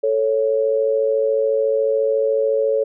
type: tone pair together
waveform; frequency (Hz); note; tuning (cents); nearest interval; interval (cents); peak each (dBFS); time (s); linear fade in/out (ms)
sine; 440.4 / 554.4; A4 / C#5; +2 / 0; major third; 398; -18; 0.03-2.84; 10
effects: none